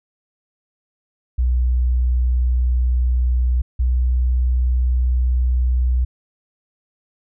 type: tone pair in turn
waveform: sine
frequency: 61.74 / 62.17 Hz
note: B1 / B1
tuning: 0 / +12 cents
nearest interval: unison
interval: 12 cents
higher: second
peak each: -14 dBFS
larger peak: neither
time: 1.38-3.62 / 3.79-6.05 s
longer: second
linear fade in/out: 10 ms
effects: none